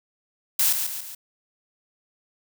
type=noise with echo; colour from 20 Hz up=blue; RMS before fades=-20 dBFS; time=0.59-0.73 s; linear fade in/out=5 ms; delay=140 ms; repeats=3; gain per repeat=-6 dB; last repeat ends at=1.15 s; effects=none